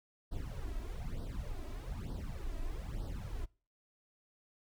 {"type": "noise with flanger", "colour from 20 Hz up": "brown", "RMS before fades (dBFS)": -40, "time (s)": [0.31, 3.46], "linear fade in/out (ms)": 20, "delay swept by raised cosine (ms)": [0.21, 3.11], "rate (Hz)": 1.1, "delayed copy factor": 0.95, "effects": ["noise-tail reverb RT60 0.4 s tail -24 dB re dry"]}